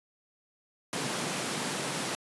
pink high-pass noise, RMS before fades -33 dBFS, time 0.93-2.15 s, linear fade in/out 0 ms, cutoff 130 Hz, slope 48 dB/octave, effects resampled to 24000 Hz

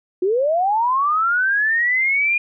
sine linear sweep, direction up, 349.2 to 2438 Hz, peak -15 dBFS, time 0.22-2.38 s, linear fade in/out 5 ms, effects none

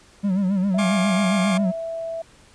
triangle tone with vibrato, 192.3 Hz, G3, 33 cents flat, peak -16 dBFS, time 0.23-1.72 s, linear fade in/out 20 ms, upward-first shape sine, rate 7.4 Hz, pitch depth 100 cents each way
sine tone, 659.3 Hz, E5, in tune, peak -26 dBFS, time 0.74-2.22 s, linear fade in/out 5 ms
20% pulse chord, D half-diminished seventh, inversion first, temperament equal with one note detuned, 698.5 / 830.6 / 1073.4 / 1174.7 Hz, F5 / Ab5 / C6 / D6, 0 / 0 / +44 / 0 cents, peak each -28 / -28 / -24 / -25 dBFS, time 0.78-1.58 s, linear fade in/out 10 ms
effects pink hiss -52 dBFS RMS until 2.54 s + resampled to 22050 Hz

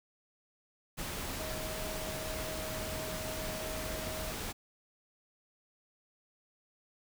sine tone in noise, 630 Hz, D#5, 21 cents sharp, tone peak -42 dBFS, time 1.38-4.32 s, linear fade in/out 20 ms, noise pink, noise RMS -39 dBFS, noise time 0.97-4.53 s, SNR -6 dB, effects none

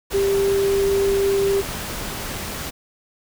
sine tone in noise, 394.7 Hz, G4, 12 cents sharp, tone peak -16 dBFS, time 0.13-1.62 s, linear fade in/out 20 ms, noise pink, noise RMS -29 dBFS, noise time 0.1-2.71 s, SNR +10 dB, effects none

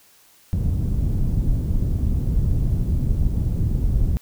pink low-pass noise, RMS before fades -20 dBFS, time 0.53-4.17 s, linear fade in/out 0 ms, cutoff 140 Hz, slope 12 dB/octave, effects white hiss -54 dBFS RMS until 4.21 s

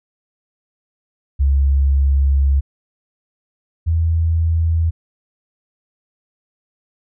sine tone pair in turn, 68.9 / 82.1 Hz, C#2 / E2, -10 / -6 cents, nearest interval minor third, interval 304 cents, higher second, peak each -11 / -13 dBFS, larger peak first, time 1.39-2.61 / 3.86-4.91 s, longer first, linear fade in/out 20 ms, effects none

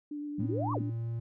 sine tone with vibrato, 293.7 Hz, D4, in tune, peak -35 dBFS, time 0.11-0.9 s, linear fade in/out 5 ms, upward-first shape sine, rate 9 Hz, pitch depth 14 cents each way
sine exponential two-way sweep, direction up then down, 174.5 to 1188 to 174.5 Hz, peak -32 dBFS, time 0.38-0.82 s, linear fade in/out 5 ms, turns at 0.73 s
triangle tone with pitch glide, 112 to 115.95 Hz, A2 to A#2, +31 to -9 cents, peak -30 dBFS, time 0.39-1.2 s, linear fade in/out 10 ms, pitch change +60 cents, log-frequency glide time 0.54-1.08 s
effects none

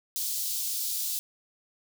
white high-pass noise, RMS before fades -31 dBFS, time 0.16-1.19 s, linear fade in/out 0 ms, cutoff 3800 Hz, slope 24 dB/octave, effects none

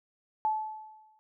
sine tone with exponential decay, 866 Hz, A5, 28 cents flat, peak -23 dBFS, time 0.45-1.19 s, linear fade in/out 0 ms, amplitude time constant 160 ms, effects none

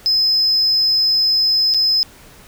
sine tone with dropouts, 5100 Hz, D#8, 42 cents sharp, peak -10 dBFS, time 0.06-2.03 s, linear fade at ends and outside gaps 0 ms, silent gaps 1.739-1.745 s, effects tanh soft clip ceiling -11 dBFS + pink hiss -44 dBFS RMS until 2.47 s

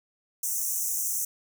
pink high-pass noise, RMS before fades -29 dBFS, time 0.43-1.25 s, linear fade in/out 5 ms, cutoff 5800 Hz, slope 96 dB/octave, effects none

